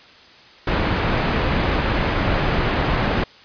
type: low-pass noise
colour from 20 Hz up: pink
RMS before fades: -20 dBFS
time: 0.67-3.24 s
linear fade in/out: 5 ms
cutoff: 2500 Hz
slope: 12 dB/octave
effects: white hiss -46 dBFS RMS until 3.44 s + resampled to 11025 Hz